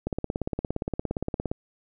click train, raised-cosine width 2 ms, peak -14 dBFS, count 26, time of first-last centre 0.07-1.515 s, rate 17.3 Hz, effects none

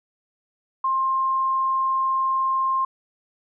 sine tone, 1059 Hz, C6, 21 cents sharp, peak -19 dBFS, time 0.84-2.85 s, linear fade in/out 5 ms, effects none

